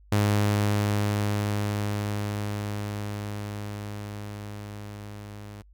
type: tone with level ramp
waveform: sawtooth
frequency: 103.4 Hz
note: G#2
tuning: 7 cents flat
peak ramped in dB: -16 to -36 dBFS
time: 0.12-5.62 s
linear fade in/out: 5 ms
effects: noise-tail reverb RT60 0.1 s tail -26 dB re dry + added 50 Hz sine -51 dBFS peak until 5.73 s

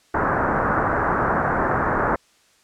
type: low-pass noise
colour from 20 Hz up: white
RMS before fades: -21 dBFS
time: 0.14-2.16 s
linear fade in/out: 5 ms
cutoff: 1600 Hz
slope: 48 dB/octave
effects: white hiss -58 dBFS RMS until 2.63 s + low-pass 8000 Hz 12 dB/octave

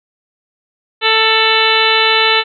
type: harmonic tone with a mistuned harmonic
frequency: 443.3 Hz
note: A4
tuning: 13 cents sharp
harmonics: 1 / 2 / 3 / 4 / 5 / 6 / 7 / 8 / 9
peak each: -18 / -18 / -18 / -18 / -18 / -18 / -18 / -18 / -18 dBFS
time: 1.01-2.44 s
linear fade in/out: 50 ms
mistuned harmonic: 7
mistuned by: -57 cents
effects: none

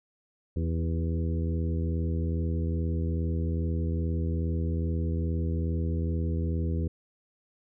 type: harmonic tone with a mistuned harmonic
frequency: 82.41 Hz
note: E2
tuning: in tune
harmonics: 1 / 2 / 3 / 4 / 5 / 6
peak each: -27 / -33 / -37 / -39 / -41 / -43 dBFS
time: 0.56-6.88 s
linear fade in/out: 5 ms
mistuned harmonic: 5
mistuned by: -24 cents
effects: none

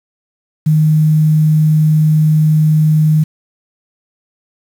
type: tone with quantisation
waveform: sine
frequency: 154.8 Hz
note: D#3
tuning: 9 cents flat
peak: -7 dBFS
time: 0.66-3.24 s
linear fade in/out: 10 ms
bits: 6
effects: none

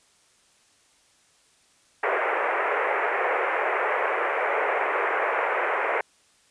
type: band-pass noise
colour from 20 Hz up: pink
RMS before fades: -25 dBFS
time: 2.03-6.01 s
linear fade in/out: 5 ms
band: 410 to 2300 Hz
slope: 48 dB/octave
effects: white hiss -61 dBFS RMS until 6.5 s + resampled to 22050 Hz

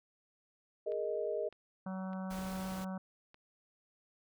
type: chord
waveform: sine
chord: Ab suspended second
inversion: none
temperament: equal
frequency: 415.3 / 466.2 / 622.3 Hz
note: Ab4 / Bb4 / Eb5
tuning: 0 / 0 / 0 cents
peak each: -38 / -38 / -37 dBFS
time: 0.86-1.49 s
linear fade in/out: 10 ms
type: click train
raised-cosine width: 0.3 ms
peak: -40 dBFS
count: 5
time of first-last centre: 0.92-3.344 s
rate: 1.65 Hz
type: harmonic tone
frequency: 188.5 Hz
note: F#3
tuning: 32 cents sharp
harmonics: 1 / 3 / 4 / 5 / 6 / 7 / 8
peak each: -38 / -48 / -50 / -52 / -54 / -55 / -56 dBFS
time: 1.86-2.98 s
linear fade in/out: 5 ms
type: noise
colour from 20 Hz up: pink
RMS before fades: -48 dBFS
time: 2.3-2.85 s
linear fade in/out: 10 ms
effects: none

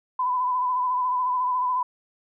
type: tone with vibrato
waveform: sine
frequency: 1003 Hz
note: B5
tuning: 26 cents sharp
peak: -21 dBFS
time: 0.19-1.83 s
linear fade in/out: 5 ms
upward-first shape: sine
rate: 14 Hz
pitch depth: 33 cents each way
effects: none

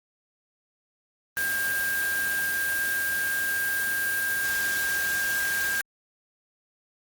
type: tone in noise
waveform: sine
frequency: 1603 Hz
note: G6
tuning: 38 cents sharp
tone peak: -25 dBFS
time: 1.37-5.81 s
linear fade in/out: 0 ms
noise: white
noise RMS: -32 dBFS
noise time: 1.37-5.81 s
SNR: +4 dB
effects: Opus 32 kbps

